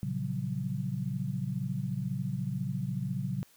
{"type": "chord", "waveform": "sine", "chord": "Gb major seventh", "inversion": "first", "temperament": "equal with one note detuned", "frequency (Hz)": [116.54, 138.59, 174.61, 188.88], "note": ["Bb2", "Db3", "F3", "Gb3"], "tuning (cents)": [0, 0, 0, 36], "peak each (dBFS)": [-37, -34, -39, -36], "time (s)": [0.03, 3.43], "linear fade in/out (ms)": 0, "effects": ["white hiss -62 dBFS RMS until 3.56 s"]}